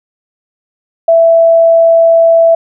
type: tone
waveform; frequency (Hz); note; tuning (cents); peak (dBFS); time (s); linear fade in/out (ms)
sine; 663; E5; +10; -3; 1.08-2.55; 5
effects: none